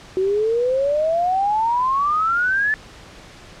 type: exponential sweep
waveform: sine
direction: up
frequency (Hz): 370 to 1760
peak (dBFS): -16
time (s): 0.17-2.74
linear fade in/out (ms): 0
effects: pink hiss -42 dBFS RMS until 3.6 s + low-pass 6000 Hz 12 dB/octave